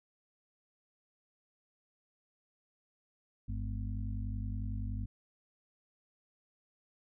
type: harmonic tone with a mistuned harmonic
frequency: 50.8 Hz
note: G#1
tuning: 38 cents flat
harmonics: 1 / 2 / 4 / 5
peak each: -37 / -38 / -46 / -48 dBFS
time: 3.48-5.06 s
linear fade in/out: 10 ms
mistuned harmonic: 4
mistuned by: +65 cents
effects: none